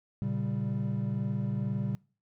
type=chord; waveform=triangle; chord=G diminished; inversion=first; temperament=equal; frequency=116.54 / 138.59 / 196 Hz; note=Bb2 / Db3 / G3; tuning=0 / 0 / 0 cents; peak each=-31 dBFS; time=0.22-1.95 s; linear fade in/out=0 ms; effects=noise-tail reverb RT60 0.4 s tail -25 dB re dry + tanh soft clip ceiling -18 dBFS